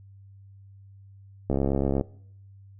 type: click train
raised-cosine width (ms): 2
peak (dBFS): -12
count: 36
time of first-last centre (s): 1.5-2.011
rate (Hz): 68.5
effects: noise-tail reverb RT60 0.7 s tail -22 dB re dry + added 98 Hz sine -47 dBFS peak until 2.79 s